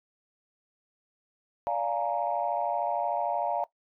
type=chord; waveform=sine; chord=Bb dominant seventh; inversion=first; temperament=just; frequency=582.7 / 699.2 / 839.1 / 932.3 Hz; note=D5 / F5 / Ab5 / Bb5; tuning=-14 / +2 / +18 / 0 cents; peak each=-32 / -30 / -33 / -32 dBFS; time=1.67-3.64 s; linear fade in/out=0 ms; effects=noise-tail reverb RT60 0.1 s tail -17 dB re dry + tanh soft clip ceiling -16 dBFS